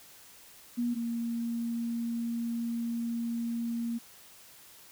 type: tone pair in turn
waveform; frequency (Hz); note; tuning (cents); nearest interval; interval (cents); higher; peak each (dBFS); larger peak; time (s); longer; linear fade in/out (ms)
sine; 239.6 / 233.2; A#3 / A#3; +48 / +1; unison; 47; first; -27 / -30; first; 0.77-0.95 / 0.95-3.99; second; 20
effects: white hiss -54 dBFS RMS until 4.91 s